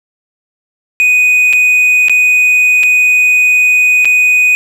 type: tone with dropouts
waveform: triangle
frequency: 2489 Hz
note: D#7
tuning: in tune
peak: -4 dBFS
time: 1-4.55 s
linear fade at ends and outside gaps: 0 ms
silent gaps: 1.528-1.533 / 2.084-2.096 / 2.832-2.835 / 4.047-4.054 s
effects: none